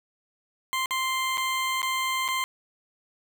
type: tone with dropouts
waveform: 20% pulse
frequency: 1046.5 Hz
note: C6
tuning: in tune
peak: -20 dBFS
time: 0.73-2.44 s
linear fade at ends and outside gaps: 0 ms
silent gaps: 0.859-0.908 / 1.373-1.379 / 1.818-1.829 / 2.28-2.286 s
effects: none